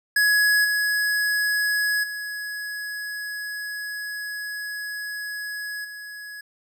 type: tone with level steps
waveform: square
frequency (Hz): 1679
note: G#6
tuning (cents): +18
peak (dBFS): -17 / -21 / -30 / -36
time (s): 0.16-6.41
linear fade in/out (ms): 5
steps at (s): 0.64 / 2.03 / 5.84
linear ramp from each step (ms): 10
effects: none